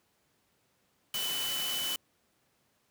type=tone in noise; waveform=sine; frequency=2997 Hz; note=F#7; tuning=22 cents sharp; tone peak=-33 dBFS; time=1.14-1.96 s; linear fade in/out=2 ms; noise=white; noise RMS=-36 dBFS; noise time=1.14-1.96 s; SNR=0 dB; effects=pink hiss -72 dBFS RMS until 2.9 s + high-pass 100 Hz 12 dB/octave